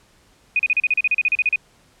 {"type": "tone bursts", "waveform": "sine", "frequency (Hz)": 2486, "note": "D#7", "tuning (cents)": -2, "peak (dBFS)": -14, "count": 15, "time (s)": [0.56, 1.559], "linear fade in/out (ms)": 2, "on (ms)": 33, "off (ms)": 36, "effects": ["pink hiss -56 dBFS RMS until 2 s", "low-pass 10000 Hz 12 dB/octave"]}